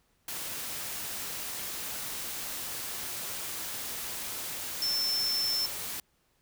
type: tone in noise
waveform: sine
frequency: 5340 Hz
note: E8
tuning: 22 cents sharp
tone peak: -27 dBFS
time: 4.82-5.66 s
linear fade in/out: 2 ms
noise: white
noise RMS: -37 dBFS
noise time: 0.28-6 s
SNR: +7 dB
effects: pink hiss -71 dBFS RMS until 6.41 s